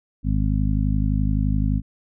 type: harmonic tone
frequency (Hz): 51.7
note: G#1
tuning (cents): -7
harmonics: 1 / 2 / 3 / 4 / 5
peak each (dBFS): -21 / -24 / -26 / -27 / -28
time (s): 0.23-1.82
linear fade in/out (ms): 50
effects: none